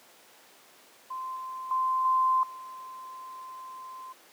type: tone with level steps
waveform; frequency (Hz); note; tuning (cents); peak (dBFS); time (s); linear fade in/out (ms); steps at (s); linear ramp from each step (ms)
sine; 1038; C6; -14; -33 / -35 / -24 / -21 / -40; 1.1-4.13; 10; 1.36 / 1.71 / 2.05 / 2.43; 2
effects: pink hiss -55 dBFS RMS until 4.32 s + high-pass 400 Hz 12 dB/octave